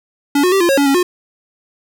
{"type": "tone with pitch steps", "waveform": "square", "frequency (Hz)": [284.5, 362.8, 389.3, 345.6, 545, 283.1, 275.5, 359], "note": ["C#4", "F#4", "G4", "F4", "C#5", "C#4", "C#4", "F4"], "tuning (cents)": [45, -34, -12, -18, -29, 37, -11, 48], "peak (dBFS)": -11, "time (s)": [0.35, 1.03], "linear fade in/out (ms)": 5, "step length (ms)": 85, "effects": []}